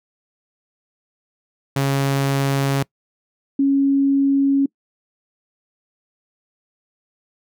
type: tone pair in turn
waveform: sawtooth / sine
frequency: 137.8 / 276.1 Hz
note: C#3 / C#4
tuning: -10 / -7 cents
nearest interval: octave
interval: 1203 cents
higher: second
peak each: -13 dBFS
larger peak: neither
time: 1.76-2.83 / 3.59-4.66 s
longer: neither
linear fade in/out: 5 ms
effects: noise-tail reverb RT60 0.1 s tail -24 dB re dry